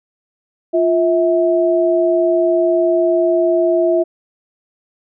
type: tone pair together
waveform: sine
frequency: 349 / 649.2 Hz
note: F4 / E5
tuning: -1 / -27 cents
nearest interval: major seventh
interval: 1074 cents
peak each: -14 dBFS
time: 0.73-4.04 s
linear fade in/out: 20 ms
effects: none